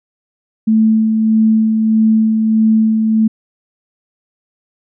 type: tone with tremolo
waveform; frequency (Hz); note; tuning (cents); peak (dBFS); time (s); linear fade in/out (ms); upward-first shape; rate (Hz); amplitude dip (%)
sine; 220; A3; 0; -7; 0.67-3.28; 10; sine; 1.6; 35
effects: none